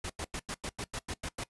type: noise bursts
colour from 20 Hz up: pink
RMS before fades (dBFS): -37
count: 10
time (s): 0.04-1.438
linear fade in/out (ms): 5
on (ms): 57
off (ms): 92
effects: noise-tail reverb RT60 0.1 s tail -20 dB re dry + resampled to 24000 Hz